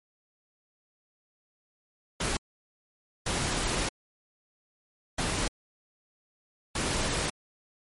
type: noise bursts at uneven times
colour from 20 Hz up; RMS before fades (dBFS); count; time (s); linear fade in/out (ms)
pink; -29; 4; 2.2-2.37 / 3.26-3.89 / 5.18-5.48 / 6.75-7.3; 5
effects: MP3 48 kbps